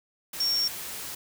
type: tone in noise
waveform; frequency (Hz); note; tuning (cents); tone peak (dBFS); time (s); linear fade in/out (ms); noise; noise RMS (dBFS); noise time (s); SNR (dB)
sine; 5510; F8; -24; -23; 0.4-0.68; 5; white; -37; 0.33-1.15; +11
effects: none